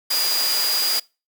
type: tone in noise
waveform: sine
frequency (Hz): 4867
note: D#8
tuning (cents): -39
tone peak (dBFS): -20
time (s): 0.1-1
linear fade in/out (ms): 10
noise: white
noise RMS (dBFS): -24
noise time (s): 0.1-1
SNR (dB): +1
effects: noise-tail reverb RT60 0.3 s tail -25 dB re dry + high-pass 400 Hz 12 dB/octave